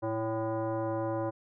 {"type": "tone with frequency modulation", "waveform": "sine", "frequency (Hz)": 112.8, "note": "A2", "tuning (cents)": 44, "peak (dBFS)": -29, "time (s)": [0.02, 1.31], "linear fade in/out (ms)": 20, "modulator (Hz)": 445, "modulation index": 1.7, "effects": []}